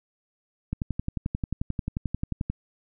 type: click train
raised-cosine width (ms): 5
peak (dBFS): -15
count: 21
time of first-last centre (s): 0.73-2.5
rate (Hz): 11.3
effects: none